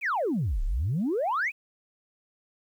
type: exponential two-way sweep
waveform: sine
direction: down then up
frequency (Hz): 2625 to 30.87 to 2625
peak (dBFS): -23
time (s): 0.01-1.52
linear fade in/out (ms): 50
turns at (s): 0.63
effects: tanh soft clip ceiling -21 dBFS + 10-bit